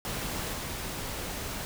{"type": "noise with level steps", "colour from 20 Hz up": "pink", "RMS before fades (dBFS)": [-34, -36], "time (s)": [0.05, 1.65], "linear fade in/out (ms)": 0, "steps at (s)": 0.53, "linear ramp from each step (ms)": 10, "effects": []}